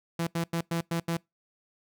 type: tone bursts at uneven times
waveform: sawtooth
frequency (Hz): 167.6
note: E3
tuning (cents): +29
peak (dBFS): -23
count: 6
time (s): 0.19-0.27 / 0.35-0.44 / 0.53-0.61 / 0.71-0.81 / 0.91-1 / 1.08-1.17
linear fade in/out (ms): 5
effects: noise-tail reverb RT60 0.2 s tail -25 dB re dry